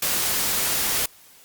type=noise; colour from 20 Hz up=white; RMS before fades=-23 dBFS; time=0.02-1.06 s; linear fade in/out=5 ms; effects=white hiss -51 dBFS RMS until 1.44 s + Opus 48 kbps